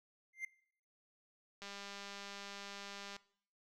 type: tone with exponential growth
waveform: triangle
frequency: 2093 Hz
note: C7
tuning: in tune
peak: -34 dBFS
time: 0.33-0.45 s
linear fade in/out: 5 ms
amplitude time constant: 26 ms
type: click train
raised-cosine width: 0.2 ms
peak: -31 dBFS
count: 310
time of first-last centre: 1.62-3.165 s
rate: 200 Hz
effects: noise-tail reverb RT60 0.6 s tail -20 dB re dry